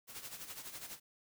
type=noise with tremolo; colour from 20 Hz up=white; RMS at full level=-45 dBFS; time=0.07-1 s; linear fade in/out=50 ms; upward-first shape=sine; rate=12 Hz; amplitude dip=65%; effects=none